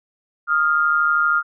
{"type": "tone pair together", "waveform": "sine", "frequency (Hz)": [1247.3, 1400], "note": ["D#6", "F6"], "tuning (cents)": [4, 4], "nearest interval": "major second", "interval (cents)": 200, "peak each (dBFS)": [-20, -16], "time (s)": [0.47, 1.43], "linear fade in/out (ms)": 50, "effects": []}